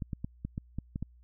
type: clicks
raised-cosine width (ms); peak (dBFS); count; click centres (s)
5; -22; 8; 0.022 / 0.132 / 0.245 / 0.45 / 0.579 / 0.786 / 0.959 / 1.026
effects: added 60 Hz sine -55 dBFS peak until 1.23 s